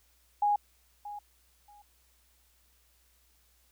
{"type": "tone with echo", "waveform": "sine", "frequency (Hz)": 825, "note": "G#5", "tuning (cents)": -12, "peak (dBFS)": -23, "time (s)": [0.42, 0.56], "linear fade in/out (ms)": 5, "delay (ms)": 630, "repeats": 2, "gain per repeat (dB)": -15, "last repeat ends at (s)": 1.82, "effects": ["added 60 Hz sine -68 dBFS peak until 3.71 s", "white hiss -68 dBFS RMS until 3.71 s"]}